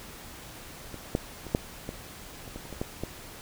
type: clicks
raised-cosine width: 2 ms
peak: -26 / -11 / -26 / -9 / -20 / -30 / -25 / -30 / -25 / -16 / -18 dBFS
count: 11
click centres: 0.943 / 1.151 / 1.467 / 1.549 / 1.891 / 2.478 / 2.56 / 2.654 / 2.727 / 2.815 / 3.036 s
effects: pink hiss -45 dBFS RMS until 3.41 s